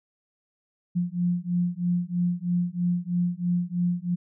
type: beating tone pair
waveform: sine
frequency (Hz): 174.61 / 177.71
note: F3 / F3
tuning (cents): 0 / +30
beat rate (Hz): 3.1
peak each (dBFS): -26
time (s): 0.95-4.16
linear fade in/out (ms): 20
effects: none